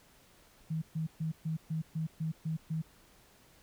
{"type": "tone bursts", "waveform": "sine", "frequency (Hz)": 159.4, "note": "D#3", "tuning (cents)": 42, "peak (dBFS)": -31, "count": 9, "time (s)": [0.7, 2.82], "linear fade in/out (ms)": 10, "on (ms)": 120, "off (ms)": 130, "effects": ["pink hiss -62 dBFS RMS until 3.62 s"]}